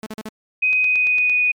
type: tone bursts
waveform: sawtooth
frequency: 217.3 Hz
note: A3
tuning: 21 cents flat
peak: -24 dBFS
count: 4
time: 0.03-0.288 s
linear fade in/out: 0 ms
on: 33 ms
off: 42 ms
type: tone with pitch glide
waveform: sine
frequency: 2511 to 2478 Hz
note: D#7 to D#7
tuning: +15 to -8 cents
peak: -14 dBFS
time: 0.62-1.52 s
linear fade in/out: 10 ms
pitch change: -23 cents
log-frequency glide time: 0.77-1.4 s
type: click train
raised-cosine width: 0.2 ms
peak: -18 dBFS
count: 6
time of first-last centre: 0.73-1.297 s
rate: 8.82 Hz
effects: MP3 96 kbps